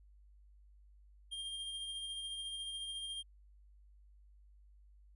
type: tone with tremolo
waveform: square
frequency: 3204 Hz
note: G7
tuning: 37 cents sharp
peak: -40 dBFS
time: 1.31-3.23 s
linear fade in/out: 20 ms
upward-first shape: sine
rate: 14 Hz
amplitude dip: 30%
effects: added 50 Hz sine -59 dBFS peak until 5.15 s + resampled to 24000 Hz